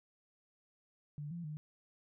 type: tone with pitch steps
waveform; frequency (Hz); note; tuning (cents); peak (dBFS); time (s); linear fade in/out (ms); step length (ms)
sine; 147.4 / 171.1 / 151.8; D3 / F3 / D#3; +7 / -35 / -42; -40; 1.18-1.57; 0; 130
effects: none